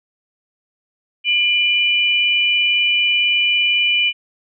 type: tone pair together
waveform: sine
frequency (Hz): 2397 / 2979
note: D7 / F#7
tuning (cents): +35 / +11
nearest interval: major third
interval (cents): 376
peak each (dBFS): -16 / -16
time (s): 1.24-4.13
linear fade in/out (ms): 50
effects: none